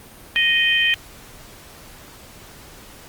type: harmonic tone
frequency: 622.3 Hz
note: D#5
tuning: in tune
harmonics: 3 / 4 / 5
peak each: -19 / -19 / -19 dBFS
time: 0.36-0.94 s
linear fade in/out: 0 ms
effects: pink hiss -43 dBFS RMS until 3.08 s + Opus 32 kbps